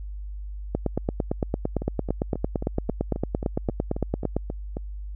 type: two click trains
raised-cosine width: 2 ms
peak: -10 / -17 dBFS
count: 33 / 12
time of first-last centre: 0.75-4.366 / 1.82-4.769 s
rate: 8.85 / 3.73 Hz
effects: added 50 Hz sine -32 dBFS peak until 5.15 s